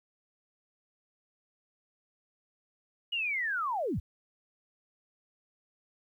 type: linear sweep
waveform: sine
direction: down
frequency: 2917 to 39.57 Hz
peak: -29 dBFS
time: 3.12-4 s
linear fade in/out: 10 ms
effects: 11-bit